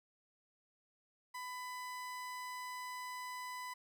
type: tone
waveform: 30% pulse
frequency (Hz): 1000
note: B5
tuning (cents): +21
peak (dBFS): -40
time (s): 1.34-3.74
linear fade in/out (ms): 10
effects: none